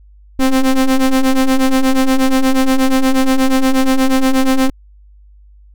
square ring-modulated tone, 130.81 Hz, C3, in tune, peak -7 dBFS, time 0.39-4.7 s, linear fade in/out 5 ms, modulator 135 Hz, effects added 50 Hz sine -40 dBFS peak until 5.74 s

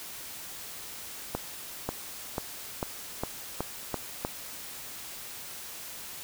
accelerating click train, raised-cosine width 1 ms, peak -15 dBFS, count 8, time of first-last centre 1.35-4.249 s, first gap 540 ms, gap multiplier 0.91, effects white hiss -42 dBFS RMS until 6.23 s

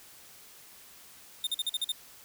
45% pulse tone bursts, 3635 Hz, A#7, 44 cents flat, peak -28 dBFS, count 7, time 1.44-1.919 s, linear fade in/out 2 ms, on 29 ms, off 46 ms, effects white hiss -53 dBFS RMS until 2.24 s

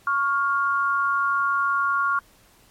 sine tone pair together, 1110.6 / 1405 Hz, C#6 / F6, +3 / +10 cents, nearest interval major third, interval 407 cents, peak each -22 dBFS, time 0.07-2.19 s, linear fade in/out 2 ms, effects pink hiss -56 dBFS RMS until 2.7 s + MP3 64 kbps

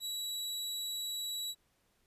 sawtooth tone, 3907 Hz, B7, 19 cents flat, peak -33 dBFS, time 0-1.55 s, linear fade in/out 50 ms, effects pink hiss -74 dBFS RMS until 2.06 s + resampled to 32000 Hz

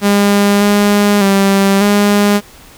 sawtooth tone with pitch steps, 202.5 / 204.8 / 196.5 / 204.6 Hz, G#3 / G#3 / G3 / G#3, -43 / -24 / +4 / -26 cents, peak -4 dBFS, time 0.01-2.41 s, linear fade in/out 50 ms, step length 600 ms, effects pink hiss -39 dBFS RMS until 2.77 s

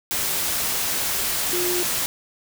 sine tone in noise, 355.9 Hz, F4, 33 cents sharp, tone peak -24 dBFS, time 1.53-1.83 s, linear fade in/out 0 ms, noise white, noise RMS -24 dBFS, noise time 0.11-2.06 s, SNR -3 dB, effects none

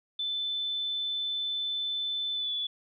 sine tone with pitch glide, 3520 to 3446 Hz, A7 to A7, 0 to -37 cents, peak -29 dBFS, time 0.19-2.67 s, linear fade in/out 5 ms, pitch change -37 cents, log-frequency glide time 2.34-2.52 s, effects none

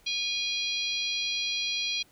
harmonic tone with a mistuned harmonic, 819 Hz, G#5, 24 cents flat, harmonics 3 / 4 / 5 / 6 / 7, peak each -33 / -32 / -33 / -39 / -40 dBFS, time 0.06-2.03 s, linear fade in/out 10 ms, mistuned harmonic 6, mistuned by -49 cents, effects pink hiss -61 dBFS RMS until 2.11 s

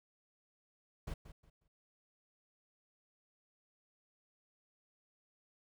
brown noise with echo, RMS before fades -41 dBFS, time 1.07-1.14 s, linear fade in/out 5 ms, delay 180 ms, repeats 3, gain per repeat -12 dB, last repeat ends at 1.68 s, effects none

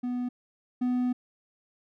triangle tone pair in turn, 246.9 / 248.8 Hz, B3 / B3, 0 / +13 cents, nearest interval unison, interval 13 cents, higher second, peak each -26 / -22 dBFS, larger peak second, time 0.03-0.29 / 0.81-1.13 s, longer second, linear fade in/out 10 ms, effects none

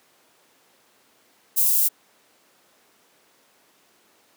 white high-pass noise, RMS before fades -19 dBFS, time 1.56-1.89 s, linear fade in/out 20 ms, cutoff 11000 Hz, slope 12 dB/octave, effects pink hiss -59 dBFS RMS until 4.36 s + high-pass 300 Hz 12 dB/octave

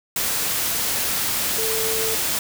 sine tone in noise, 444.6 Hz, A4, 18 cents sharp, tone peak -26 dBFS, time 1.58-2.15 s, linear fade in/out 2 ms, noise white, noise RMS -23 dBFS, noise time 0.16-2.39 s, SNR -6 dB, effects none

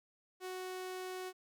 sawtooth tone, 370 Hz, F#4, in tune, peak -37 dBFS, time 0.4-1.33 s, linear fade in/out 50 ms, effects none

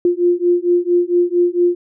sine beating tone pair, 349.2 / 353.6 Hz, F4 / F4, 0 / +22 cents, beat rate 4.4 Hz, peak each -15 dBFS, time 0.05-1.75 s, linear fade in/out 2 ms, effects none

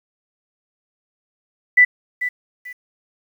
sine tone with echo, 1983 Hz, B6, 7 cents sharp, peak -7 dBFS, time 1.77-1.85 s, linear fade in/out 10 ms, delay 440 ms, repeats 2, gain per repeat -12 dB, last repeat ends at 2.73 s, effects 8-bit

